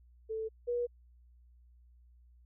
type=tone pair in turn; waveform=sine; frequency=441.3 / 482.2 Hz; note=A4 / B4; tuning=+5 / -41 cents; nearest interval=major second; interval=154 cents; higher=second; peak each=-34 / -30 dBFS; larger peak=second; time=0.29-0.49 / 0.67-0.87 s; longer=neither; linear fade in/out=20 ms; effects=added 60 Hz sine -58 dBFS peak until 2.45 s